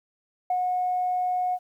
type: tone with ADSR envelope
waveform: sine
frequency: 728 Hz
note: F#5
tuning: 28 cents flat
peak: -20 dBFS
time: 0.5-1.59 s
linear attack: 4 ms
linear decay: 60 ms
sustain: -2 dB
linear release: 54 ms
effects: tanh soft clip ceiling -17 dBFS + 10-bit